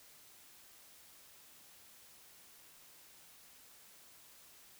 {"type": "silence", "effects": ["white hiss -60 dBFS RMS until 4.79 s"]}